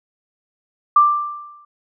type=tone with exponential decay; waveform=sine; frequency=1180 Hz; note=D6; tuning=8 cents sharp; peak=-6 dBFS; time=0.96-1.65 s; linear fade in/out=5 ms; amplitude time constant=150 ms; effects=none